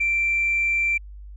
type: tone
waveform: sine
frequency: 2351 Hz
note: D7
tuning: 1 cent sharp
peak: -18 dBFS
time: 0-0.98 s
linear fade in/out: 10 ms
effects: tanh soft clip ceiling -14 dBFS + added 50 Hz sine -37 dBFS peak until 1.36 s